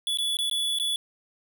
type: tone with dropouts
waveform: square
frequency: 3428 Hz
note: A7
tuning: 46 cents flat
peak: -25 dBFS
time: 0.07-0.96 s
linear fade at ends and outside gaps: 1 ms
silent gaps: 0.173-0.186 / 0.37-0.388 / 0.498-0.512 / 0.787-0.798 s
effects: none